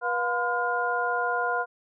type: tone cluster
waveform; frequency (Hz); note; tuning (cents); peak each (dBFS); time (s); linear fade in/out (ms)
sine; 485.7 / 712 / 1020 / 1421; B4 / F5 / C6 / F6; -29 / +33 / -44 / +30; -31 / -29 / -30 / -28; 0.01-1.66; 50
effects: none